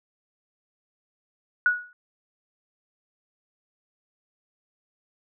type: tone with exponential decay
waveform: sine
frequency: 1462 Hz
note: F#6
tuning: 21 cents flat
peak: -14 dBFS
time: 1.66-1.93 s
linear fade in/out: 1 ms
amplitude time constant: 57 ms
effects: none